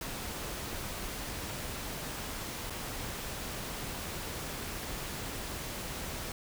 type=noise with dropouts; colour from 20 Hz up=pink; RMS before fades=-39 dBFS; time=0.01-6.32 s; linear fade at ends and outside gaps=2 ms; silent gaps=2.699-2.704 s; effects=none